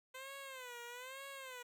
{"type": "tone with vibrato", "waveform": "10% pulse", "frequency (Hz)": 512, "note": "C5", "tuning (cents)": -38, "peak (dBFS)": -39, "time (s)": [0.14, 1.63], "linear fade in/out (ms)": 10, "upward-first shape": "sine", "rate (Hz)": 1.1, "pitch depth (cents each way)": 130, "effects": []}